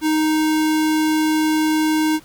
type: tone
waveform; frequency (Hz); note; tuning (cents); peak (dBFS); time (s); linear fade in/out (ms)
square; 311.1; D#4; 0; -16; 0.01-2.2; 50
effects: pink hiss -48 dBFS RMS until 2.24 s